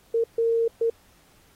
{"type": "tone bursts at uneven times", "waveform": "sine", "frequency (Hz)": 459.2, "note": "A#4", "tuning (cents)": -26, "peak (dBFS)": -19, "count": 3, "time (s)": [[0.14, 0.24], [0.38, 0.68], [0.81, 0.9]], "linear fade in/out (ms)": 5, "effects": ["pink hiss -59 dBFS RMS until 1.55 s", "AAC 48 kbps"]}